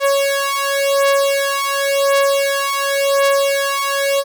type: beating tone pair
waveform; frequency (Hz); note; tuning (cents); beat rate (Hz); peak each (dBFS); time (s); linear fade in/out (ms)
sawtooth; 554.4 / 555.32; C#5 / C#5; 0 / +3; 0.92; -13; 0-4.24; 50
effects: none